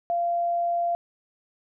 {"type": "tone", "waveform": "sine", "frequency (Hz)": 690, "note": "F5", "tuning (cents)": -21, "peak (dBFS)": -22, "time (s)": [0.1, 0.95], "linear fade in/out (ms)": 0, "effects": []}